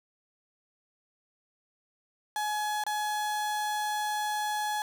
35% pulse tone with dropouts, 844 Hz, G#5, 28 cents sharp, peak -27 dBFS, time 2.36-4.82 s, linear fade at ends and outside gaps 1 ms, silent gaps 2.838-2.865 s, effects none

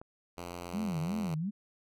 click, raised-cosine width 1 ms, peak -33 dBFS, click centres 0.015 s
5% pulse tone with pitch glide, 87.31 to 86.06 Hz, F2 to F2, 0 to -25 cents, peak -29 dBFS, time 0.37-1.35 s, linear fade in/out 10 ms, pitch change -25 cents, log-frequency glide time 0.63-1.2 s
sine tone with vibrato, 182.5 Hz, F#3, 24 cents flat, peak -31 dBFS, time 0.73-1.51 s, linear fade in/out 20 ms, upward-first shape sine, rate 2.8 Hz, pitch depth 300 cents each way
effects none

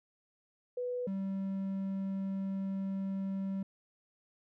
sine / triangle tone pair in turn, 493.9 / 193.64 Hz, B4 / G3, 0 / -21 cents, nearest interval octave + major third, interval 1621 cents, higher first, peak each -33 / -31 dBFS, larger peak second, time 0.77-1.07 / 1.07-3.63 s, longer second, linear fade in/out 5 ms, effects none

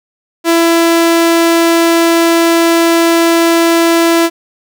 sawtooth tone, 334.4 Hz, E4, 25 cents sharp, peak -3 dBFS, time 0.44-4.3 s, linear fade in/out 50 ms, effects none

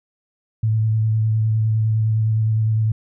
sine tone with vibrato, 109.9 Hz, A2, 2 cents flat, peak -15 dBFS, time 0.63-2.92 s, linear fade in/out 5 ms, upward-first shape square, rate 9.8 Hz, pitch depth 14 cents each way, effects none

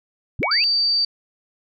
sine linear sweep, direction up, 40.1 to 2794 Hz, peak -21 dBFS, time 0.39-0.64 s, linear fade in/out 0 ms
sine tone with exponential decay, 2254 Hz, C#7, 28 cents sharp, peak -16 dBFS, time 0.43-0.64 s, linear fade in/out 0 ms, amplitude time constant 44 ms
sine tone, 4628 Hz, D8, 26 cents flat, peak -16 dBFS, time 0.51-1.05 s, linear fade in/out 5 ms
effects none

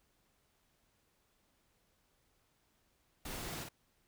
pink noise with echo, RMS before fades -44 dBFS, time 3.25-3.64 s, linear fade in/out 5 ms, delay 49 ms, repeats 1, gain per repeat -4 dB, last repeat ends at 3.689 s, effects pink hiss -75 dBFS RMS until 4.07 s

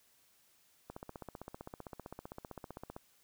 click train, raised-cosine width 1 ms, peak -30 dBFS, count 33, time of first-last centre 0.9-2.965 s, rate 15.5 Hz, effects white hiss -69 dBFS RMS until 3.23 s

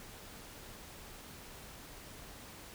silence, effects pink hiss -51 dBFS RMS until 2.74 s

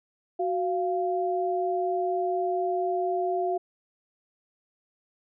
sine tone pair together, 370 / 694.2 Hz, F#4 / F5, 0 / -11 cents, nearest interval major seventh, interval 1089 cents, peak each -27 dBFS, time 0.39-3.58 s, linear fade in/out 10 ms, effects none

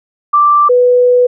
sine tone pair in turn, 1174.7 / 493.9 Hz, D6 / B4, 0 / 0 cents, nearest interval octave + minor third, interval 1500 cents, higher first, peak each -5 dBFS, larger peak neither, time 0.33-0.69 / 0.69-1.27 s, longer second, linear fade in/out 10 ms, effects none

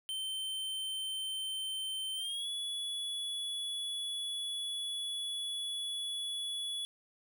square tone with pitch glide, 3100 to 3400 Hz, G7 to G#7, -20 to +40 cents, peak -36 dBFS, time 0.09-6.85 s, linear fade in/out 0 ms, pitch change +160 cents, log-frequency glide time 2.15-2.48 s, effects none

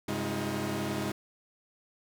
sawtooth tone cluster, 97 / 132.4 / 205.5 / 317.5 / 356.3 Hz, G2 / C3 / G#3 / D#4 / F4, -18 / +21 / -18 / +35 / +35 cents, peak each -37 / -34 / -31 / -32 / -36 dBFS, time 0.08-1.12 s, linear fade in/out 5 ms, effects none

